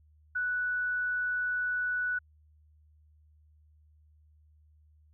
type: tone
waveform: sine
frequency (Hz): 1480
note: F#6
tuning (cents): 0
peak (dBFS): -28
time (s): 0.35-2.19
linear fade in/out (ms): 10
effects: added 76 Hz sine -59 dBFS peak until 5.13 s